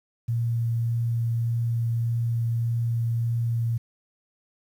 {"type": "tone with vibrato", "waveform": "sine", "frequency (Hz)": 116.54, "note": "A#2", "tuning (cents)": 0, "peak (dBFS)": -22, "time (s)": [0.28, 3.78], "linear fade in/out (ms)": 10, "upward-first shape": "triangle", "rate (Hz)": 1.7, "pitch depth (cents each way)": 10, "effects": ["9-bit"]}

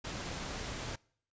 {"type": "noise", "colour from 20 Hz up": "pink", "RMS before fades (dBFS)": -40, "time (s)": [0.04, 0.96], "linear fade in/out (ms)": 10, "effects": ["noise-tail reverb RT60 0.6 s tail -25 dB re dry", "resampled to 16000 Hz"]}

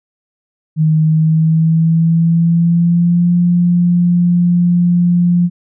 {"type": "tone with pitch glide", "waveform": "sine", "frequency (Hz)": [156.8, 174.99], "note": ["D#3", "F3"], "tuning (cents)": [14, 4], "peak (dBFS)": -8, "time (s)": [0.76, 5.5], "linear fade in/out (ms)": 50, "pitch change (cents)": 190, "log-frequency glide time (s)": [1.02, 3.34], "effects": []}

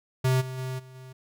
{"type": "tone with level steps", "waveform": "square", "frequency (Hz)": 129.6, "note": "C3", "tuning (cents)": -16, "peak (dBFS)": [-21, -34, -31, -46, -43], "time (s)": [0.24, 1.13], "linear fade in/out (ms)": 10, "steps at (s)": [0.4, 0.57, 0.78, 0.94], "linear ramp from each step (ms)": 20, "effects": []}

